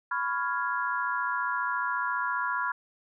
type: chord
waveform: sine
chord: C# dominant seventh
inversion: third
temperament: equal with one note detuned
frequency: 994.1 / 1108.7 / 1396.9 / 1661.2 Hz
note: B5 / C#6 / E#6 / G#6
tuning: +11 / 0 / 0 / 0 cents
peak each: -31 / -35 / -31 / -34 dBFS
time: 0.11-2.72 s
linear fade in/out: 5 ms
effects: none